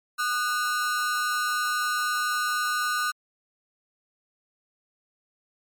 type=ring-modulated tone; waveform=45% pulse; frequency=1353 Hz; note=E6; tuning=45 cents sharp; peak=-21 dBFS; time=0.18-3.12 s; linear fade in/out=20 ms; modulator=128 Hz; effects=MP3 96 kbps